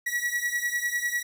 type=beating tone pair; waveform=45% pulse; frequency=1924 / 1934 Hz; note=B6 / B6; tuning=-46 / -37 cents; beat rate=10 Hz; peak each=-29 dBFS; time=0.06-1.23 s; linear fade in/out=10 ms; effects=none